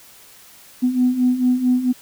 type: beating tone pair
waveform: sine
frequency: 247.5 / 252 Hz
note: B3 / B3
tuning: +4 / +35 cents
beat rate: 4.5 Hz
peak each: -20 / -15 dBFS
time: 0.82-1.93 s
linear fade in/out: 20 ms
effects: tanh soft clip ceiling -7 dBFS + white hiss -46 dBFS RMS until 2.01 s